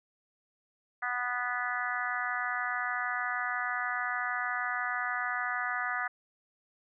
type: harmonic tone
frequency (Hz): 246.4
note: B3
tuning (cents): -4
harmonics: 3 / 4 / 5 / 6 / 7 / 8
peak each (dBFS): -38 / -43 / -36 / -36 / -36 / -38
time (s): 1.02-6.08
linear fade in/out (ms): 10
effects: none